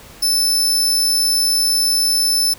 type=tone; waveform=sawtooth; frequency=5274 Hz; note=E8; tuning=in tune; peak=-11 dBFS; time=0.22-2.54 s; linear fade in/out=10 ms; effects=pink hiss -41 dBFS RMS until 2.58 s